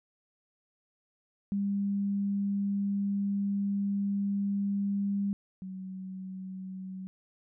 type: tone pair in turn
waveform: sine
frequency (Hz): 200 / 188.18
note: G3 / F#3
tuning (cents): +35 / +30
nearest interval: minor second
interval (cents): 105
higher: first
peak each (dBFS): -27 / -37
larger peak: first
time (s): 1.52-5.33 / 5.62-7.07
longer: first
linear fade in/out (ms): 0
effects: none